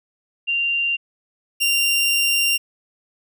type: tone pair in turn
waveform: sine / sawtooth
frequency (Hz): 2778 / 2778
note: F7 / F7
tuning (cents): -10 / -10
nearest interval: unison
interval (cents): 0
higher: neither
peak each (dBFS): -18 / -13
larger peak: second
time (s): 0.47-0.97 / 1.6-2.58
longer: second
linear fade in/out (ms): 20
effects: none